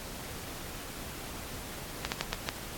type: slowing click train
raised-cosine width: 0.2 ms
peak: -12 dBFS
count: 5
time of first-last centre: 2.05-2.489 s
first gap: 69 ms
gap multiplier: 1.32
effects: pink hiss -42 dBFS RMS until 2.77 s + AAC 64 kbps